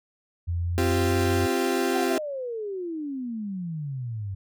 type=tone with pitch glide; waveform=sine; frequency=85.9 to 92.07 Hz; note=F2 to F#2; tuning=-28 to -8 cents; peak=-24 dBFS; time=0.47-1.47 s; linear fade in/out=20 ms; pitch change=+120 cents; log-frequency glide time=0.62-1.14 s
type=chord; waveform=35% pulse; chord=C suspended fourth; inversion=none; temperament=equal with one note detuned; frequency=261.6 / 345.6 / 392 Hz; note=C4 / F4 / G4; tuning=0 / -18 / 0 cents; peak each=-26 / -25 / -25 dBFS; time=0.78-2.18 s; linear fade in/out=0 ms
type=exponential sweep; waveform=sine; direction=down; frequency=783 to 93.9 Hz; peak=-29 dBFS; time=1.93-4.35 s; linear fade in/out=10 ms
effects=none